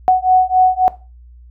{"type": "beating tone pair", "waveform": "sine", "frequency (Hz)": [740, 743.7], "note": ["F#5", "F#5"], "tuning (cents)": [0, 9], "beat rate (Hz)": 3.7, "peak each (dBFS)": -12, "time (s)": [0.08, 0.88], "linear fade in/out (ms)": 0, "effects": ["noise-tail reverb RT60 0.3 s tail -17 dB re dry", "added 60 Hz sine -38 dBFS peak until 1.5 s"]}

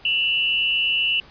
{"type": "tone pair together", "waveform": "sine", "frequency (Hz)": [2700, 2928], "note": ["E7", "F#7"], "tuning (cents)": [41, -19], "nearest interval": "minor second", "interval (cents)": 140, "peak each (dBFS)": -21, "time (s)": [0.05, 1.2], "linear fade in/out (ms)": 2, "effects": ["pink hiss -48 dBFS RMS until 1.3 s", "resampled to 11025 Hz"]}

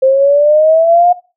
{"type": "exponential sweep", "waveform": "sine", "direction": "up", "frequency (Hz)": [523.3, 717], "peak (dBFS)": -5, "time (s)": [0.02, 1.13], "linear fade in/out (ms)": 10, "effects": ["noise-tail reverb RT60 0.3 s tail -17 dB re dry"]}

